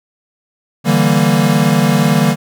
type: chord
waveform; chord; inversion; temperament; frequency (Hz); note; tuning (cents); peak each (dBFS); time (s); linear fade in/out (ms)
square; E half-diminished seventh; third; equal with one note detuned; 146.83 / 164.81 / 195.21 / 233.1; D3 / E3 / G3 / Bb3; 0 / 0 / -7 / 0; -16; 0.84-2.36; 50
effects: none